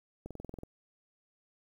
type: click train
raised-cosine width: 2 ms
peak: -29 dBFS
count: 9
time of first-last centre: 0.26-0.634 s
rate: 21.4 Hz
effects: 10-bit